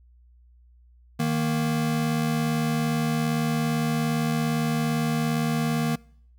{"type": "tone pair together", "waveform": "square", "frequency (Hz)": [155.56, 233.1], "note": ["D#3", "A#3"], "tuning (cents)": [0, 0], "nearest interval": "perfect fifth", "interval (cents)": 700, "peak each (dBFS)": -26, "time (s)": [1.19, 5.96], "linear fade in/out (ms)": 10, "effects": ["noise-tail reverb RT60 0.6 s tail -24 dB re dry", "added 60 Hz sine -52 dBFS peak until 6.38 s"]}